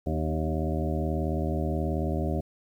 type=harmonic tone with a mistuned harmonic; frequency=78.6 Hz; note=D#2; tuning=18 cents sharp; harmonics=1 / 2 / 3 / 4 / 5 / 7 / 8 / 9; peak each=-29 / -32 / -34 / -35 / -36 / -37 / -38 / -39 dBFS; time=0.06-2.41 s; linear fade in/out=10 ms; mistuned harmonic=4; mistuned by=-32 cents; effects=10-bit